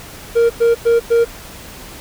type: tone bursts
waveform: triangle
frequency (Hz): 466.2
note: A#4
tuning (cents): 0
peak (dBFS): -7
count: 4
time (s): 0.35-1.25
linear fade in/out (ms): 20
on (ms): 150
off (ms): 100
effects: pink hiss -35 dBFS RMS until 2 s